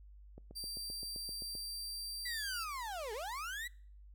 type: click train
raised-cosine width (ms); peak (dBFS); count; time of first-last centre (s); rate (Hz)
2; -38; 10; 0.38-1.552; 7.68
type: tone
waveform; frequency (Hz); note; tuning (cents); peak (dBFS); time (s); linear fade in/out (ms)
sawtooth; 4699; D8; 0; -38; 0.55-2.65; 20
type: linear two-way sweep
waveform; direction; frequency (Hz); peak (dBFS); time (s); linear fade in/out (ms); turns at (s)
35% pulse; down then up; 2000 to 407.9 to 2000; -38; 2.25-3.68; 10; 3.13
effects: noise-tail reverb RT60 0.5 s tail -24 dB re dry + added 50 Hz sine -53 dBFS peak until 4.14 s